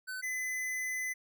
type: tone pair in turn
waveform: square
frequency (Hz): 1513 / 2020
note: F#6 / B6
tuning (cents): +38 / +39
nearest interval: perfect fourth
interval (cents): 501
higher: second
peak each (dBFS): -38 / -34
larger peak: second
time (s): 0.07-0.22 / 0.22-1.14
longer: second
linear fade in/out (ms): 20
effects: none